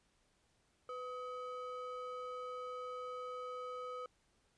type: ring-modulated tone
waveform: triangle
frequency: 883 Hz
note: A5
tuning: 6 cents sharp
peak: -37 dBFS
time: 0.89-4.06 s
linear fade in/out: 2 ms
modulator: 383 Hz
effects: pink hiss -75 dBFS RMS until 4.57 s + resampled to 22050 Hz